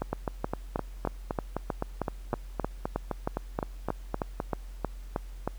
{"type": "two click trains", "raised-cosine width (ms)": 1, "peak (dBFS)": [-15, -14], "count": [18, 18], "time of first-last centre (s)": [[0.02, 4.401], [0.13, 5.476]], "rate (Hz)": [3.88, 3.18], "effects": ["added 44 Hz sine -39 dBFS peak until 5.58 s", "pink hiss -58 dBFS RMS until 5.58 s"]}